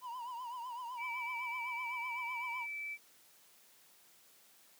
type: tone with vibrato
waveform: triangle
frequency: 973 Hz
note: B5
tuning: 26 cents flat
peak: -39 dBFS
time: 0.01-2.67 s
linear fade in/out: 50 ms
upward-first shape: triangle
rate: 7.9 Hz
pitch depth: 110 cents each way
type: tone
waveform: sine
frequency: 2316 Hz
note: D7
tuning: 25 cents flat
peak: -39 dBFS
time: 0.97-2.98 s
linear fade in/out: 50 ms
effects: white hiss -64 dBFS RMS until 4.79 s + high-pass 150 Hz 12 dB/octave

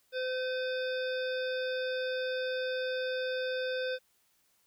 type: harmonic tone with a mistuned harmonic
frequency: 512 Hz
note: C5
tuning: 38 cents flat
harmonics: 1 / 3 / 5 / 7 / 9 / 10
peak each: -32 / -38 / -46 / -43 / -50 / -50 dBFS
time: 0.12-3.99 s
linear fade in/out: 50 ms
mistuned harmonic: 5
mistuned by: -28 cents
effects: white hiss -71 dBFS RMS until 4.66 s

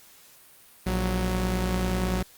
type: tone pair together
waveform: sawtooth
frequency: 58.27 / 185 Hz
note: A#1 / F#3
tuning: 0 / 0 cents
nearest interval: octave + minor sixth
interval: 2000 cents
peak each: -23 / -23 dBFS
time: 0.86-2.23 s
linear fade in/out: 10 ms
effects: white hiss -53 dBFS RMS until 2.37 s + Opus 48 kbps

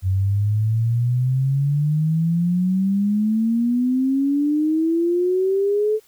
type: exponential sweep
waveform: sine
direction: up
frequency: 92.5 to 437 Hz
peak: -16 dBFS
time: 0.02-6 s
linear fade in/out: 50 ms
effects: white hiss -56 dBFS RMS until 6.07 s

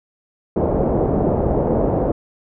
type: low-pass noise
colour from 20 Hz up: white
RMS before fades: -18 dBFS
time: 0.56-2.12 s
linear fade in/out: 5 ms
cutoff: 620 Hz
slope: 24 dB/octave
effects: none

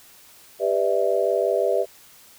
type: chord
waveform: sine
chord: E minor seventh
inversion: first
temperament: just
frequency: 395.6 / 494.4 / 593.3 / 659.3 Hz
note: G4 / B4 / D5 / E5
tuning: +16 / +2 / +18 / 0 cents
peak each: -24 dBFS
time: 0.59-1.86 s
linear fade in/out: 50 ms
effects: white hiss -50 dBFS RMS until 2.38 s

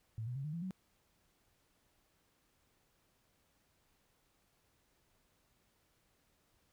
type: tone with pitch steps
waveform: sine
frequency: 111.1 / 123.27 / 136.78 / 151.77 / 168.4 / 186.85 Hz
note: A2 / B2 / C#3 / D#3 / E3 / F#3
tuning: +17 / -3 / -23 / -43 / +37 / +17 cents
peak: -38 dBFS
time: 0.18-0.708 s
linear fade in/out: 0 ms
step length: 88 ms
effects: pink hiss -75 dBFS RMS until 6.72 s

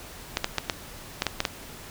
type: clicks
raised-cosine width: 0.2 ms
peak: -6 dBFS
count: 8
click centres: 0.371 / 0.444 / 0.583 / 0.698 / 1.221 / 1.267 / 1.404 / 1.452 s
effects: pink hiss -43 dBFS RMS until 1.9 s

